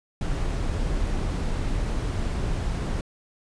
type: noise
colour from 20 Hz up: brown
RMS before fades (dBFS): -26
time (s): 0.21-3.01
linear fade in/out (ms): 2
effects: resampled to 22050 Hz